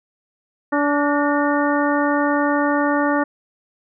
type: harmonic tone with a mistuned harmonic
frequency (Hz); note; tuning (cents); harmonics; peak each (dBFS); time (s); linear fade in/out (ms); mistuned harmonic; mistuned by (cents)
289.5; D4; -25; 1 / 2 / 3 / 4 / 5 / 6; -19 / -22 / -24 / -25 / -26 / -27; 0.72-3.24; 10; 6; +79
effects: none